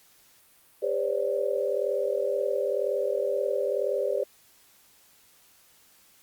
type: tone cluster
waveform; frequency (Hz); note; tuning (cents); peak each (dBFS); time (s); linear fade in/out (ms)
sine; 401.2 / 505 / 547 / 586; G4 / B4 / C#5 / D5; +40 / +39 / -23 / -4; -30; 0.82-4.24; 10
effects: white hiss -59 dBFS RMS until 6.22 s + Opus 48 kbps